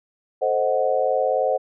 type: chord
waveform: sine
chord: A diminished seventh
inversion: none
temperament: equal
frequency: 440 / 523.3 / 622.3 / 740 Hz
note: A4 / C5 / Eb5 / Gb5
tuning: 0 / 0 / 0 / 0 cents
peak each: -27 / -21 / -24 / -24 dBFS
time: 0.41-1.58 s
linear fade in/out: 20 ms
effects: none